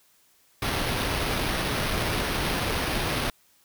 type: noise with sample-and-hold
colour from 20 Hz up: pink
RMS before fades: -27 dBFS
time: 0.62-3.3 s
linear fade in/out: 2 ms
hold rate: 7350 Hz
effects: white hiss -62 dBFS RMS until 3.64 s